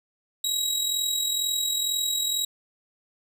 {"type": "tone with amplitude modulation", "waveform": "25% pulse", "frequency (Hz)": 3846, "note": "B7", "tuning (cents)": -47, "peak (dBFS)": -18, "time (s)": [0.44, 2.45], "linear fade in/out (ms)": 5, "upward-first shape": "sine", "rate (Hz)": 42.1, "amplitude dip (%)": 50, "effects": []}